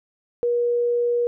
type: tone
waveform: sine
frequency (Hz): 479.2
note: A#4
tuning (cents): +48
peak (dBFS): -18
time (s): 0.43-1.27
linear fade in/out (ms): 0
effects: none